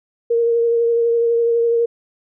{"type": "tone with vibrato", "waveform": "sine", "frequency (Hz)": 466.2, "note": "A#4", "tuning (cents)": 0, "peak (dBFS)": -13, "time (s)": [0.3, 1.86], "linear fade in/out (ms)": 10, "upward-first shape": "triangle", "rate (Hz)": 12, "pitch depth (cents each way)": 20, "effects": []}